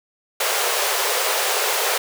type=high-pass noise; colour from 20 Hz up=pink; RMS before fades=-21 dBFS; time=0.4-1.98 s; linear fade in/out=5 ms; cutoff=390 Hz; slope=96 dB/octave; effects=none